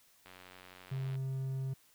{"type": "click train", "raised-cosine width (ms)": 0.3, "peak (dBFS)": -36, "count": 83, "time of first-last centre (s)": [0.26, 1.154], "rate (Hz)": 91.7}
{"type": "tone", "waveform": "triangle", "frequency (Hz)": 133.2, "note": "C3", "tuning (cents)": 31, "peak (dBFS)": -32, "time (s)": [0.91, 1.74], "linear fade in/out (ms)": 10}
{"effects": ["white hiss -66 dBFS RMS until 1.94 s"]}